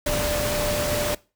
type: tone in noise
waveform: sine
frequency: 592 Hz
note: D5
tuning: 14 cents sharp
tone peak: -25 dBFS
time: 0.06-1.15 s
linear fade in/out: 5 ms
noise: pink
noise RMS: -26 dBFS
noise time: 0.06-1.15 s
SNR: -2 dB
effects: noise-tail reverb RT60 0.3 s tail -21 dB re dry